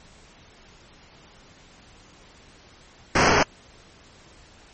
white noise with sample-and-hold, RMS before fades -18 dBFS, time 3.15-3.43 s, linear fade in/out 5 ms, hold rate 3675 Hz, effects pink hiss -51 dBFS RMS until 4.73 s + MP3 32 kbps

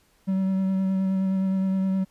triangle tone with vibrato, 190.7 Hz, G3, 47 cents flat, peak -19 dBFS, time 0.27-2.05 s, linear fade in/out 20 ms, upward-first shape sine, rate 9.6 Hz, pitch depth 15 cents each way, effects pink hiss -63 dBFS RMS until 2.1 s + resampled to 32000 Hz

